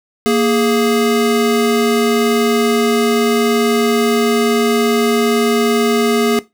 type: tone pair together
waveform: square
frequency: 233.1 / 415.4 Hz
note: A#3 / G#4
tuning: 0 / 0 cents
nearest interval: minor seventh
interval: 1000 cents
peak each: -15 dBFS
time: 0.26-6.39 s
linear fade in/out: 0 ms
effects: noise-tail reverb RT60 0.2 s tail -17 dB re dry